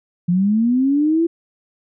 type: linear sweep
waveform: sine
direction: up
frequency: 170 to 340.3 Hz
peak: -13 dBFS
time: 0.28-1.27 s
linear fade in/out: 10 ms
effects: none